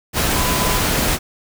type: tone in noise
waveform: sine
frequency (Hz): 1005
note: B5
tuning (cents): +30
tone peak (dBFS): -24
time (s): 0.34-0.81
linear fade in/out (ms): 50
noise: pink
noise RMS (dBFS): -18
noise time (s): 0.13-1.19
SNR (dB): -9
effects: none